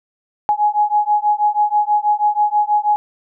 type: beating tone pair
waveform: sine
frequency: 834 / 840.2 Hz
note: G#5 / G#5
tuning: +7 / +20 cents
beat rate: 6.2 Hz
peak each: -16 / -16 dBFS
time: 0.49-2.96 s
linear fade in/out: 0 ms
effects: none